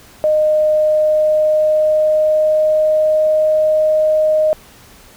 sine tone with pitch glide, 614 to 619.7 Hz, D#5 to D#5, -23 to -7 cents, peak -10 dBFS, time 0.24-4.53 s, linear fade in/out 0 ms, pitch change +16 cents, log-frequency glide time 0.74-3.26 s, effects pink hiss -43 dBFS RMS until 5.16 s

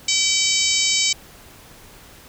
harmonic tone, 766 Hz, G5, 40 cents flat, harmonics 3 / 4 / 5 / 6 / 7 / 8 / 9 / 10, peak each -25 / -25 / -25 / -25 / -25 / -25 / -25 / -25 dBFS, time 0.08-1.13 s, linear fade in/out 5 ms, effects pink hiss -45 dBFS RMS until 2.28 s

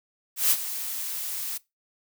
blue noise with ADSR envelope, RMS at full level -19 dBFS, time 0.36-1.58 s, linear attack 150 ms, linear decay 49 ms, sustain -13 dB, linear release 10 ms, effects noise-tail reverb RT60 0.2 s tail -20 dB re dry

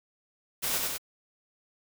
white noise with echo, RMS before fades -30 dBFS, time 0.62-0.79 s, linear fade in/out 20 ms, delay 96 ms, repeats 2, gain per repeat -2 dB, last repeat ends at 0.982 s, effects none

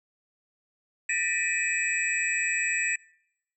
sine tone cluster, 1786 / 1946 / 2370 / 2546 / 7740 Hz, A6 / B6 / D7 / D#7 / B8, +25 / -26 / +15 / +39 / -36 cents, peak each -31 dBFS, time 1.09-2.96 s, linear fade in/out 5 ms, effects noise-tail reverb RT60 0.8 s tail -26 dB re dry

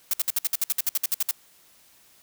blue noise bursts, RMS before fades -23 dBFS, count 15, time 0.11-1.311 s, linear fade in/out 2 ms, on 25 ms, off 59 ms, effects white hiss -57 dBFS RMS until 2.22 s

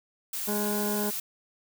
blue noise, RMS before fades -33 dBFS, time 0.33-1.2 s, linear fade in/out 5 ms
harmonic tone, 207.7 Hz, G#3, in tune, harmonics 1 / 2 / 3 / 4 / 5 / 7 / 8, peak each -30 / -32 / -38 / -39 / -41 / -43 / -49 dBFS, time 0.47-1.11 s, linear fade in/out 20 ms
effects none

